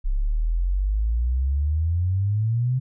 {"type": "exponential sweep", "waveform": "sine", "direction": "up", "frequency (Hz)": [32.7, 131.4], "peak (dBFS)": -19, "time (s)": [0.04, 2.8], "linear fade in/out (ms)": 20, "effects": []}